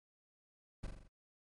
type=noise with echo; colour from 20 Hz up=brown; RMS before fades=-39 dBFS; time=0.83-0.87 s; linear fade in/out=10 ms; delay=42 ms; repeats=5; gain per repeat=-4 dB; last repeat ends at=1.08 s; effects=MP3 48 kbps